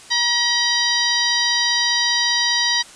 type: harmonic tone with a mistuned harmonic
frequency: 955 Hz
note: A#5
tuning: 42 cents sharp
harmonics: 1 / 2 / 3 / 4 / 5 / 6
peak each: -27 / -22 / -26 / -22 / -21 / -25 dBFS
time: 0.1-2.83 s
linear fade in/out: 20 ms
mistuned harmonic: 3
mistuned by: +130 cents
effects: white hiss -42 dBFS RMS until 2.95 s + resampled to 22050 Hz